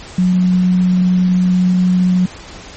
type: tone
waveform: sine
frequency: 182.1 Hz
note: F#3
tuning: 27 cents flat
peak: -9 dBFS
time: 0.18-2.26 s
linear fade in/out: 5 ms
effects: pink hiss -34 dBFS RMS until 2.76 s + MP3 32 kbps